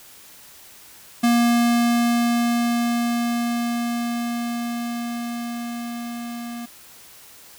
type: tone with level ramp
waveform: square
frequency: 236.9 Hz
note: A#3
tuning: 28 cents sharp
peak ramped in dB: -15 to -31 dBFS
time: 1.23-6.66 s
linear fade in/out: 10 ms
effects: white hiss -46 dBFS RMS until 7.58 s